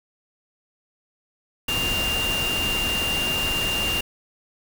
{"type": "tone in noise", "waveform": "sine", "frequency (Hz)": 2794, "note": "F7", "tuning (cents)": 0, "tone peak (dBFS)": -23, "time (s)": [1.68, 4.01], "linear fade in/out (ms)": 5, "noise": "pink", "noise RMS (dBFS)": -28, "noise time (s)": [1.68, 4.01], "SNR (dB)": 2, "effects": []}